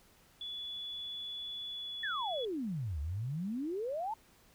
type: tone with pitch glide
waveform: sine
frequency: 3426 to 3402 Hz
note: A7 to G#7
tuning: -47 to +41 cents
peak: -39 dBFS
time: 0.41-2.45 s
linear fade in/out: 2 ms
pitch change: -12 cents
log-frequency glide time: 1.67-2.09 s
type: exponential two-way sweep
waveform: sine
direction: down then up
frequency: 1859 to 69.3 to 916 Hz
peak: -34 dBFS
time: 2.03-4.14 s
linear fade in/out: 5 ms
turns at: 3 s
effects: pink hiss -64 dBFS RMS until 4.54 s